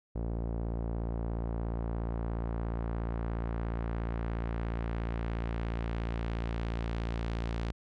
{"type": "tone with low-pass filter sweep", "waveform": "sawtooth", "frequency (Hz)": 57, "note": "A#1", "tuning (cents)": -38, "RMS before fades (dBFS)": -34, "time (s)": [0.15, 7.72], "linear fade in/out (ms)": 10, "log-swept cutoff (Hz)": [610, 4400], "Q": 0.9, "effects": []}